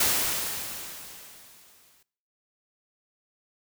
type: noise with exponential decay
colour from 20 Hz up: white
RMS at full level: -22 dBFS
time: 0-2.03 s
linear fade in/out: 5 ms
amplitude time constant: 440 ms
effects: noise-tail reverb RT60 0.6 s tail -22 dB re dry